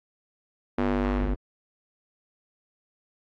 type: ring-modulated tone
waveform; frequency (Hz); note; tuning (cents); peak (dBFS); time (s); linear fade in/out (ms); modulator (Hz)
sawtooth; 98.4; G2; +7; -16; 0.78-1.34; 5; 148
effects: low-pass 2000 Hz 12 dB/octave + AAC 32 kbps